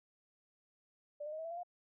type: tone with pitch steps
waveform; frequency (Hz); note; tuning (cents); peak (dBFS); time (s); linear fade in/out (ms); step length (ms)
sine; 587.3 / 605.9 / 625.1 / 644.9 / 665.3 / 686.4 / 708.2; D5 / D#5 / D#5 / E5 / E5 / F5 / F5; 0 / -46 / +8 / -38 / +16 / -30 / +24; -40; 1.2-1.634; 10; 62
effects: none